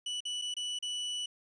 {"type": "tone with dropouts", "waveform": "40% pulse", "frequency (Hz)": 2960, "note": "F#7", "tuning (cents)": 0, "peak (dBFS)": -33, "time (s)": [0.06, 1.26], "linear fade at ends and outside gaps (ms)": 5, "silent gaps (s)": [[0.205, 0.252], [0.416, 0.42], [0.541, 0.566], [0.789, 0.825]], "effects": ["resampled to 22050 Hz"]}